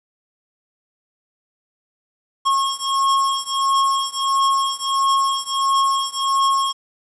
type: beating tone pair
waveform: square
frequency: 1087 / 1088.5 Hz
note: C#6 / C#6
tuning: -34 / -32 cents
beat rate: 1.5 Hz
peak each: -21 / -20 dBFS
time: 2.45-6.73 s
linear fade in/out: 20 ms
effects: resampled to 22050 Hz + 8-bit